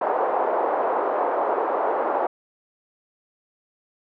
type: band-pass noise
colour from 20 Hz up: white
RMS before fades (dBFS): -23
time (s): 0.01-2.27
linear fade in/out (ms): 5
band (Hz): 410 to 940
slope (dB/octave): 24
effects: none